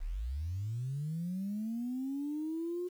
sine linear sweep, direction up, 30.14 to 362.5 Hz, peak -33 dBFS, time 0-2.89 s, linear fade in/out 20 ms, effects tanh soft clip ceiling -29 dBFS + 10-bit

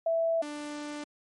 sine / sawtooth tone pair in turn, 660 / 295.4 Hz, E5 / D4, +2 / +10 cents, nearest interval octave + major second, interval 1392 cents, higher first, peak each -24 / -32 dBFS, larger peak first, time 0.06-0.42 / 0.42-1.04 s, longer second, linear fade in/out 5 ms, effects MP3 48 kbps

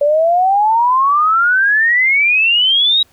sine exponential sweep, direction up, 568 to 3861 Hz, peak -9 dBFS, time 0.01-3.03 s, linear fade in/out 5 ms, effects pink hiss -53 dBFS RMS until 3.12 s

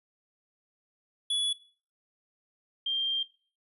square / sine tone pair in turn, 3404 / 3182 Hz, G#7 / G7, +42 / +25 cents, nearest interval minor second, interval 117 cents, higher first, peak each -27 dBFS, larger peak neither, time 1.3-1.53 / 2.86-3.23 s, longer second, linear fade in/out 5 ms, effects noise-tail reverb RT60 0.4 s tail -17 dB re dry + resampled to 32000 Hz

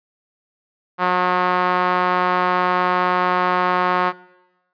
sawtooth tone with band-pass filter, 180.9 Hz, F#3, 39 cents flat, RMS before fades -18 dBFS, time 0.98-4.13 s, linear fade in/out 50 ms, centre 1100 Hz, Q 2, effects noise-tail reverb RT60 1.0 s tail -20 dB re dry + resampled to 11025 Hz

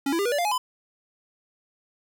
square tone with pitch steps, 277.2 / 333.5 / 401.2 / 482.6 / 580.6 / 698.5 / 840.3 / 1010.9 Hz, C#4 / E4 / G4 / B4 / D5 / F5 / G#5 / B5, 0 / +20 / +40 / -40 / -20 / 0 / +20 / +40 cents, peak -23 dBFS, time 0.06-0.58 s, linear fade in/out 5 ms, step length 65 ms, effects 10-bit

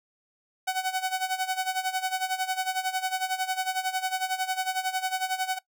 sawtooth tone with tremolo, 750 Hz, F#5, 23 cents sharp, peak -20 dBFS, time 0.67-5.59 s, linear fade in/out 10 ms, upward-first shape sine, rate 11 Hz, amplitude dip 80%, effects noise-tail reverb RT60 0.1 s tail -20 dB re dry

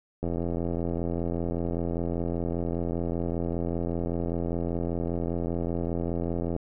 click train, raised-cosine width 2 ms, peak -17 dBFS, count 540, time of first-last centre 0.23-6.564 s, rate 85.1 Hz, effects none

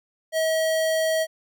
square tone, 640 Hz, D#5, 49 cents sharp, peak -21 dBFS, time 0.32-1.27 s, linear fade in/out 50 ms, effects none

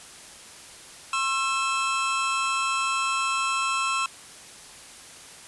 square tone cluster, 1075 / 1342 / 2621 Hz, C6 / E6 / E7, +47 / +31 / -11 cents, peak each -28 / -29 / -29 dBFS, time 1.13-4.06 s, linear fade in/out 2 ms, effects white hiss -45 dBFS RMS until 5.47 s + resampled to 24000 Hz

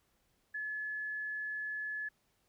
sine tone, 1713 Hz, A6, 47 cents flat, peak -36 dBFS, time 0.54-2.09 s, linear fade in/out 10 ms, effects pink hiss -75 dBFS RMS until 2.48 s

